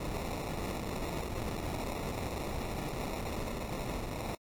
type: noise with sample-and-hold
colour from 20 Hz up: pink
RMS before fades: -37 dBFS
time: 0-4.35 s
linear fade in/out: 5 ms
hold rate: 1575 Hz
effects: AAC 64 kbps